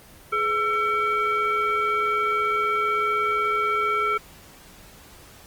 sine tone with frequency modulation, 1342 Hz, E6, 31 cents sharp, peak -20 dBFS, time 0.32-4.18 s, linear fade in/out 10 ms, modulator 921 Hz, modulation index 0.8, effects pink hiss -48 dBFS RMS until 5.46 s + Opus 24 kbps

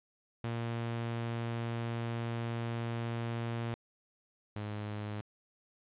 sawtooth tone pair in turn, 116.54 / 105 Hz, A#2 / G#2, 0 / +19 cents, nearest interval major second, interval 181 cents, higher first, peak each -30 / -33 dBFS, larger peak first, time 0.44-3.74 / 4.56-5.21 s, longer first, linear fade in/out 0 ms, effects resampled to 8000 Hz + 11-bit

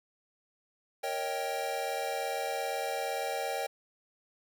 square chord, Eb dominant seventh, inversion second, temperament equal with one note detuned, 466.2 / 554.4 / 632 / 784 Hz, Bb4 / Db5 / Eb5 / G5, 0 / 0 / +27 / 0 cents, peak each -40 / -38 / -40 / -36 dBFS, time 1.03-3.67 s, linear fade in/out 10 ms, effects none

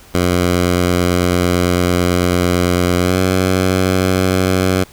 10% pulse tone with pitch glide, 89 to 93.1 Hz, F2 to F#2, +33 to +11 cents, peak -4 dBFS, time 0.14-4.84 s, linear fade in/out 10 ms, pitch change +78 cents, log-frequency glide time 2.99-3.18 s, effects pink hiss -43 dBFS RMS until 4.92 s

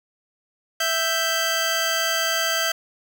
15% pulse tone pair together, 659.3 / 1568 Hz, E5 / G6, 0 / 0 cents, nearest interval octave + minor third, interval 1500 cents, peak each -18 / -16 dBFS, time 0.8-2.72 s, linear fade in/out 5 ms, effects none

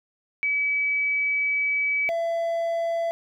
sine / triangle tone pair in turn, 2287 / 670.8 Hz, D7 / E5, -47 / +30 cents, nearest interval octave + major sixth, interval 2123 cents, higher first, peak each -21 dBFS, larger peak neither, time 0.43-2.09 / 2.09-3.11 s, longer first, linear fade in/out 0 ms, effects none

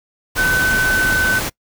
sine tone in noise, 1517 Hz, F#6, 43 cents sharp, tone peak -14 dBFS, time 0.37-1.4 s, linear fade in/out 20 ms, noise pink, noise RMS -22 dBFS, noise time 0.35-1.5 s, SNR +5 dB, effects noise-tail reverb RT60 0.1 s tail -24 dB re dry

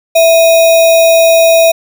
sine tone with sample-and-hold, 659.3 Hz, E5, in tune, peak -3 dBFS, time 0.15-1.72 s, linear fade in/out 10 ms, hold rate 3150 Hz, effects none

